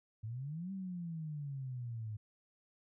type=exponential two-way sweep; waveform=sine; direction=up then down; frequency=105 to 196 to 105 Hz; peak=-39 dBFS; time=0.23-2.17 s; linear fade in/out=10 ms; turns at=0.72 s; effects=none